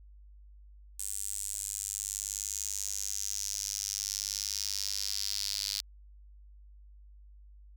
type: tone with high-pass filter sweep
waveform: sawtooth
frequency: 100.5 Hz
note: G2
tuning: 44 cents sharp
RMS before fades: -36 dBFS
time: 0.99-5.81 s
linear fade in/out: 5 ms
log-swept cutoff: 8300 to 4600 Hz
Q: 4
effects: added 50 Hz sine -51 dBFS peak until 7.76 s